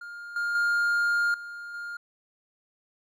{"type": "tone with level steps", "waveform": "triangle", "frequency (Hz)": 1410, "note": "F6", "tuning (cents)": 16, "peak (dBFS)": [-36, -24, -20, -35, -32], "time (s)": [0.01, 1.97], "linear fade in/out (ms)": 5, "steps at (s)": [0.36, 0.55, 1.34, 1.74], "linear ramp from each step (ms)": 2, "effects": []}